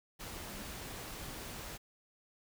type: tone in noise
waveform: sine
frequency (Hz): 202.9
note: G#3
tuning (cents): -40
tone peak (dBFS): -52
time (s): 0.45-0.66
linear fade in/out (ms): 20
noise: pink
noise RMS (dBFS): -45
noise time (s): 0.19-1.78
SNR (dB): -10
effects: none